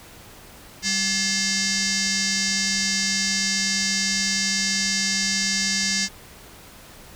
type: tone with frequency modulation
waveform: sine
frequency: 196 Hz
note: G3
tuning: in tune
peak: -20 dBFS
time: 0.82-6.09 s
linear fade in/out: 50 ms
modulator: 959 Hz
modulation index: 6.9
effects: pink hiss -45 dBFS RMS until 7.15 s